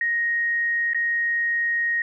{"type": "tone with dropouts", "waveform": "sine", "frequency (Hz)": 1872, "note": "A#6", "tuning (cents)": 7, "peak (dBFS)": -20, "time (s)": [0.01, 2.02], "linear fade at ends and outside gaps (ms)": 2, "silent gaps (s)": [0.934, 0.946], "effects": []}